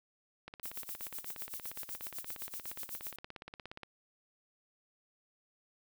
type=click train; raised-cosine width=0.3 ms; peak=-29 dBFS; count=58; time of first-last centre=0.48-3.833 s; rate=17 Hz
type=noise with tremolo; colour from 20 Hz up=violet; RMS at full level=-41 dBFS; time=0.63-3.16 s; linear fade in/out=2 ms; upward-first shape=sine; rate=7.9 Hz; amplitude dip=80%
effects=none